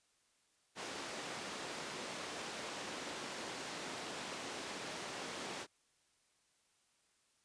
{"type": "band-pass noise", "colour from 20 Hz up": "pink", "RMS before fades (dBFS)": -45, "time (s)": [0.75, 5.67], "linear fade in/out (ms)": 50, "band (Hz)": [270, 7000], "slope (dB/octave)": 12, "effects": ["white hiss -75 dBFS RMS until 7.44 s", "resampled to 22050 Hz"]}